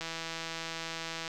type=click train; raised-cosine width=0.2 ms; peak=-20 dBFS; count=209; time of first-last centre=0.01-1.278 s; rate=164 Hz; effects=none